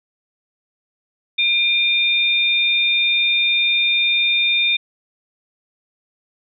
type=tone pair together; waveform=sine; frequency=2400 / 3631 Hz; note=D7 / A#7; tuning=+37 / -46 cents; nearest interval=perfect fifth; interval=717 cents; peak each=-17 / -17 dBFS; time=1.38-4.77 s; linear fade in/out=10 ms; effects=none